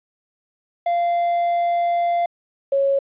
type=tone pair in turn; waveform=triangle / sine; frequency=692 / 551.3 Hz; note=F5 / C#5; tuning=-16 / -10 cents; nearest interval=major third; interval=394 cents; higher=first; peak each=-15 dBFS; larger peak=neither; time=0.86-2.26 / 2.72-2.99 s; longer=first; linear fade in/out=5 ms; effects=resampled to 8000 Hz + 9-bit